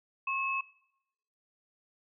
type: tone pair together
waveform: sine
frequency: 1082.3 / 2589 Hz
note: C#6 / E7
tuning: -42 / -32 cents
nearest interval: octave + minor third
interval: 1510 cents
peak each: -33 / -32 dBFS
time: 0.27-0.61 s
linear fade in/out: 5 ms
effects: noise-tail reverb RT60 0.8 s tail -19 dB re dry